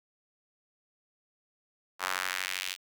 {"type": "tone with high-pass filter sweep", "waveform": "sawtooth", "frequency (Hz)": 92.7, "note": "F#2", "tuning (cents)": 4, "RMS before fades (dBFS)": -34, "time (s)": [1.99, 2.77], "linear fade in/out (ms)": 50, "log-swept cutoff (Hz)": [1100, 3000], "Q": 1.6, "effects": []}